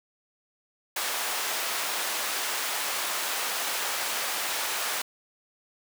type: high-pass noise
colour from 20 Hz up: pink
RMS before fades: -30 dBFS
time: 0.96-5.02 s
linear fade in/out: 5 ms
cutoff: 800 Hz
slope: 12 dB/octave
effects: none